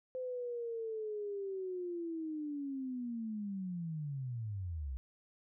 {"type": "linear sweep", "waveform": "sine", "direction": "down", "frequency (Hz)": [515, 61.1], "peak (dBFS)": -37, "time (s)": [0.15, 4.97], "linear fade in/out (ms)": 0, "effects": []}